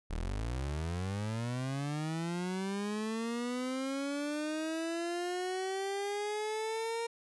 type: linear sweep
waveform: 30% pulse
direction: up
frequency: 35.4 to 466.2 Hz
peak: -31 dBFS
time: 0.1-7.07 s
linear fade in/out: 10 ms
effects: resampled to 24000 Hz